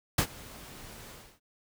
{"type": "noise with ADSR envelope", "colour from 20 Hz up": "pink", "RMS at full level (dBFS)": -24, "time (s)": [0.18, 1.4], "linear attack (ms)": 5, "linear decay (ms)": 75, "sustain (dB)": -23, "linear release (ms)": 300, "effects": []}